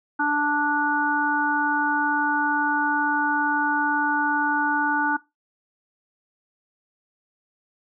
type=harmonic tone; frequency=293.7 Hz; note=D4; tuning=in tune; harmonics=1 / 3 / 4 / 5; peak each=-26 / -24 / -32 / -23 dBFS; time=0.19-5.17 s; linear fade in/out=10 ms; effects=noise-tail reverb RT60 0.2 s tail -18 dB re dry